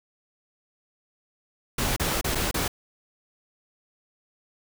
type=noise with dropouts; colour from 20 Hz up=pink; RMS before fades=-26 dBFS; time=1.78-2.68 s; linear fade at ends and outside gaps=5 ms; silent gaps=1.964-1.996 / 2.212-2.243 / 2.35-2.353 / 2.512-2.542 s; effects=none